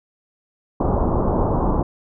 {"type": "low-pass noise", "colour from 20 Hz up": "pink", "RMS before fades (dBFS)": -19, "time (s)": [0.8, 1.83], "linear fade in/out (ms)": 5, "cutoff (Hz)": 1100, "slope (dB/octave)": 48, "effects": []}